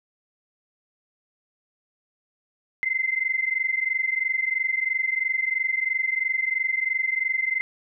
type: tone pair together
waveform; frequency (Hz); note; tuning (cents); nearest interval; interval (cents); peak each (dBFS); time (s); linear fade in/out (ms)
sine; 2061 / 2084; C7 / C7; -27 / -7; unison; 20; -25; 2.83-7.61; 0
effects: none